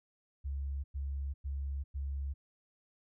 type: tone bursts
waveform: sine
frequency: 69.2 Hz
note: C#2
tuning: 2 cents flat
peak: -34 dBFS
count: 4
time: 0.44-2.34 s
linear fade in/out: 20 ms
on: 400 ms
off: 100 ms
effects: none